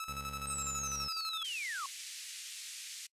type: tone with tremolo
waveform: sawtooth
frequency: 1305 Hz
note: E6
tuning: 18 cents flat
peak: -34 dBFS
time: 0-1.43 s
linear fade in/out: 2 ms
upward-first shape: square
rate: 12 Hz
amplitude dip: 60%
type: tone with vibrato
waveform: 20% pulse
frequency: 69.3 Hz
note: C#2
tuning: in tune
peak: -40 dBFS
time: 0.08-1.08 s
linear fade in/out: 5 ms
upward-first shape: triangle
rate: 14 Hz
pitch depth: 33 cents each way
type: linear sweep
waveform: sine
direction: down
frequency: 8372 to 1046.5 Hz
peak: -37 dBFS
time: 0.47-1.86 s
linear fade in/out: 2 ms
type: band-pass noise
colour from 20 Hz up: white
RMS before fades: -46 dBFS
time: 1.44-3.07 s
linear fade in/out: 10 ms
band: 2100 to 9000 Hz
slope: 24 dB/octave
effects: noise-tail reverb RT60 0.1 s tail -24 dB re dry + resampled to 32000 Hz